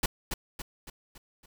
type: noise with echo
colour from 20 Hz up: pink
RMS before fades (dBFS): -26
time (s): 0.03-0.06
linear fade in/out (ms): 5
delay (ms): 280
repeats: 5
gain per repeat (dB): -6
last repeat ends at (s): 1.46
effects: none